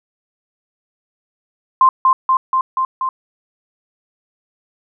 sine tone with echo, 1046.5 Hz, C6, in tune, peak -6 dBFS, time 1.81-1.89 s, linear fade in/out 2 ms, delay 240 ms, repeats 5, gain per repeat -2 dB, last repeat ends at 3.09 s, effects none

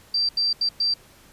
sine tone bursts at uneven times, 4694 Hz, D8, 2 cents flat, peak -19 dBFS, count 4, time 0.14-0.29 / 0.37-0.53 / 0.61-0.69 / 0.8-0.94 s, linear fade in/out 5 ms, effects pink hiss -52 dBFS RMS until 1.32 s + resampled to 32000 Hz

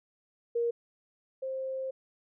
sine tone pair in turn, 470 / 527.6 Hz, A#4 / C5, +14 / +14 cents, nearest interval major second, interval 200 cents, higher second, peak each -26 / -32 dBFS, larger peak first, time 0.55-0.71 / 1.42-1.91 s, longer second, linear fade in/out 10 ms, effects none

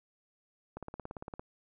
click train, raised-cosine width 1 ms, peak -27 dBFS, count 12, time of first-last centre 0.77-1.395 s, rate 17.6 Hz, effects none

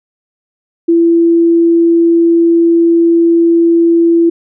sine tone, 336 Hz, E4, 33 cents sharp, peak -5 dBFS, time 0.88-4.3 s, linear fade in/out 10 ms, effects none

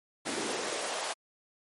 pink noise with high-pass filter sweep, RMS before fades -34 dBFS, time 0.25-1.14 s, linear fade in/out 20 ms, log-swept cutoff 270 to 740 Hz, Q 1.7, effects MP3 48 kbps

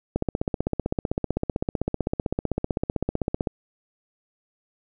click train, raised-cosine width 2 ms, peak -10 dBFS, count 53, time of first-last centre 0.16-3.472 s, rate 15.7 Hz, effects none

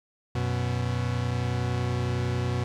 40% pulse tone pair together, 91.92 / 122.7 Hz, F#2 / B2, -11 / -11 cents, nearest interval perfect fourth, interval 500 cents, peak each -29 / -26 dBFS, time 0.35-2.64 s, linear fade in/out 5 ms, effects low-pass 6000 Hz 12 dB/octave + 10-bit

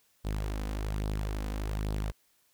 sawtooth tone with flanger, 51.91 Hz, G#1, in tune, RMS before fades -33 dBFS, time 0.24-2.12 s, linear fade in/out 20 ms, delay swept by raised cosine 0.21 to 4.01 ms, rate 1.2 Hz, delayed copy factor +0.5, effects white hiss -69 dBFS RMS until 2.53 s

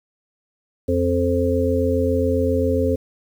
harmonic tone, 87.31 Hz, F2, in tune, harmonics 1 / 3 / 5 / 6, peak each -22 / -22 / -22 / -22 dBFS, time 0.88-2.96 s, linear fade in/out 10 ms, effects 8-bit

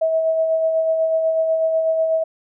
sine tone with tremolo, 645 Hz, E5, 38 cents flat, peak -14 dBFS, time 0.01-2.24 s, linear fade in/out 10 ms, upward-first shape sine, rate 8.1 Hz, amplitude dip 35%, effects none

